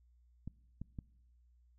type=clicks; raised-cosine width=5 ms; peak=-30 dBFS; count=3; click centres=0.476 / 0.816 / 0.988 s; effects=noise-tail reverb RT60 1.0 s tail -24 dB re dry + added 60 Hz sine -64 dBFS peak until 1.78 s